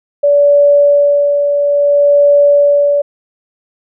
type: tone with tremolo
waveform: sine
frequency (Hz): 575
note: D5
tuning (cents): -37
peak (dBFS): -4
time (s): 0.23-3.02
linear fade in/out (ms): 10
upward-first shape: sine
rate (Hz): 0.59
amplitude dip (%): 45
effects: none